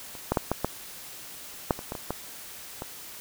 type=clicks; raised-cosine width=1 ms; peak=-28 / -9 / -8 / -10 / -10 / -7 / -23 / -18 / -21 / -14 / -19 dBFS; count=11; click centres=0.152 / 0.32 / 0.372 / 0.516 / 0.646 / 1.708 / 1.791 / 1.921 / 1.952 / 2.106 / 2.821 s; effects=white hiss -43 dBFS RMS until 3.2 s